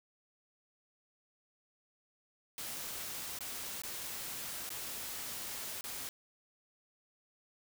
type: noise with dropouts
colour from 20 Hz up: white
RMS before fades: -42 dBFS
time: 2.58-6.09 s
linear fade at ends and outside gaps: 1 ms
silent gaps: 3.388-3.407 / 3.819-3.835 / 4.692-4.703 / 5.81-5.84 s
effects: none